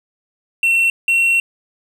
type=tone pair in turn; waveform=triangle; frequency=2712 / 2724 Hz; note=E7 / F7; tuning=+49 / -44 cents; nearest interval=unison; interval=7 cents; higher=second; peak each=-10 dBFS; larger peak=neither; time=0.63-0.9 / 1.08-1.4 s; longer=second; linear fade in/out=2 ms; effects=none